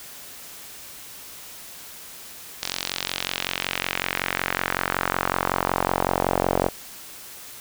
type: tone with band-pass filter sweep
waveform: sawtooth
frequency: 45.38 Hz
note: F#1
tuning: 33 cents flat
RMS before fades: -26 dBFS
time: 2.62-6.69 s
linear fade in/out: 10 ms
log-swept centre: 4800 to 610 Hz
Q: 1.6
effects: white hiss -41 dBFS RMS until 7.6 s